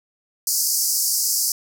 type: band-pass noise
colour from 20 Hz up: pink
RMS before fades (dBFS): -21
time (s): 0.47-1.52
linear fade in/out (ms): 2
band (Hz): 4700 to 16000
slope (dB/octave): 96
effects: none